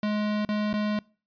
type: tone with dropouts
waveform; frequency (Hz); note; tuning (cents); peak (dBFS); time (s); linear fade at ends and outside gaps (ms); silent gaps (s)
square; 210.3; G#3; +22; -25; 0.03-0.99; 2; 0.45-0.489 / 0.73-0.738
effects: noise-tail reverb RT60 0.4 s tail -25 dB re dry + resampled to 11025 Hz